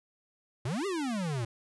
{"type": "exponential two-way sweep", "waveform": "square", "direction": "up then down", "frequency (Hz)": [110, 415.3, 110], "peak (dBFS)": -31, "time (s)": [0.65, 1.45], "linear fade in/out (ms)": 5, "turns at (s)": 0.86, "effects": ["resampled to 24000 Hz", "12-bit"]}